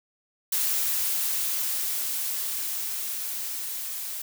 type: noise with level ramp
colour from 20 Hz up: blue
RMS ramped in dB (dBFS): -25 to -34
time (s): 0.52-4.22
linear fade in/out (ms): 5
effects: none